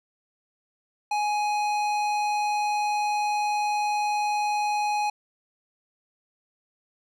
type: tone with tanh clipping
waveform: sine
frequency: 835 Hz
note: G#5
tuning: 9 cents sharp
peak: -25 dBFS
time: 1.11-5.1 s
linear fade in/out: 5 ms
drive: 16 dB
effects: none